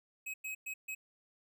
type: tone bursts at uneven times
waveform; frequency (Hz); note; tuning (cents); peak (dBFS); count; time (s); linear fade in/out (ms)
square; 2549; D#7; +41; -39; 4; 0.26-0.34 / 0.44-0.55 / 0.66-0.74 / 0.88-0.95; 10
effects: none